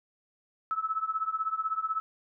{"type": "tone with tremolo", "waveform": "sine", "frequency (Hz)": 1303, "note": "E6", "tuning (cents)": -20, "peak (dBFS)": -24, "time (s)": [0.71, 2], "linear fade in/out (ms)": 0, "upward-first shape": "triangle", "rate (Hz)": 16, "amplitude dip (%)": 95, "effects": []}